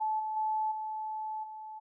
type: tone with level steps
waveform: sine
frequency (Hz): 867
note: A5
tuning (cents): -26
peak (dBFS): -28 / -32 / -28 / -34 / -41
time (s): 0-1.8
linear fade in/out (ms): 20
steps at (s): 0.19 / 0.36 / 0.71 / 1.43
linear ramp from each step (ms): 10
effects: none